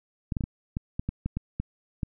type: clicks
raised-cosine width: 5 ms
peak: -16 dBFS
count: 11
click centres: 0.322 / 0.368 / 0.408 / 0.439 / 0.769 / 0.995 / 1.09 / 1.26 / 1.37 / 1.6 / 2.032 s
effects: none